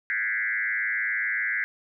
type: tone with frequency modulation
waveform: sine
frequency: 1841 Hz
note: A#6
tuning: 22 cents flat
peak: -24 dBFS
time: 0.1-1.64 s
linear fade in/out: 0 ms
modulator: 107 Hz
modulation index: 2.8
effects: none